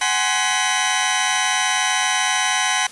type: tone cluster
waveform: 20% pulse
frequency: 748 / 836 / 1043 / 1944 / 3025 Hz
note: F#5 / G#5 / C6 / B6 / F#7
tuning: +19 / +11 / -6 / -28 / +38 cents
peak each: -19 dBFS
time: 0.01-2.87 s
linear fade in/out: 5 ms
effects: white hiss -40 dBFS RMS until 2.91 s + resampled to 24000 Hz